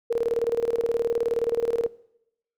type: tone with tremolo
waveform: sine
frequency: 466.2 Hz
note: A#4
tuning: in tune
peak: -19 dBFS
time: 0.1-1.88 s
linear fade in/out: 10 ms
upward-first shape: square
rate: 19 Hz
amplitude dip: 75%
effects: noise-tail reverb RT60 0.8 s tail -21 dB re dry